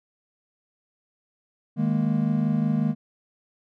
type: chord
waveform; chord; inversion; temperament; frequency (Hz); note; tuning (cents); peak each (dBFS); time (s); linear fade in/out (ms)
triangle; D# suspended fourth; none; equal; 155.56 / 207.7 / 233.1; D#3 / G#3 / A#3; 0 / 0 / 0; -23; 1.76-2.95; 50
effects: none